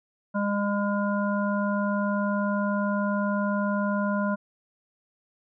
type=harmonic tone; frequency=203.3 Hz; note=G#3; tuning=37 cents flat; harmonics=1 / 3 / 5 / 7; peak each=-25 / -30 / -32 / -33 dBFS; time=0.34-4.36 s; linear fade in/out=20 ms; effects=none